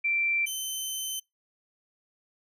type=tone pair in turn; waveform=sine / 15% pulse; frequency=2349 / 3073 Hz; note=D7 / G7; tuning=0 / -35 cents; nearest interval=perfect fourth; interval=465 cents; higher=second; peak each=-24 dBFS; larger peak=neither; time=0.04-0.46 / 0.46-1.2 s; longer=second; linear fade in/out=10 ms; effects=noise-tail reverb RT60 0.2 s tail -26 dB re dry